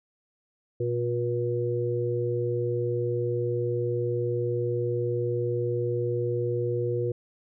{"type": "harmonic tone", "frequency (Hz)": 120, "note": "B2", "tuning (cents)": -49, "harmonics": [1, 3, 4], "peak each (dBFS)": [-29, -29, -29], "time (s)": [0.8, 7.12], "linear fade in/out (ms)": 5, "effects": []}